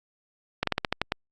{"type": "slowing click train", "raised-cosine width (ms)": 0.3, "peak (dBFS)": -8, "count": 8, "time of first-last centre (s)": [0.63, 1.121], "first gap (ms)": 43, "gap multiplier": 1.16, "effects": ["Opus 48 kbps"]}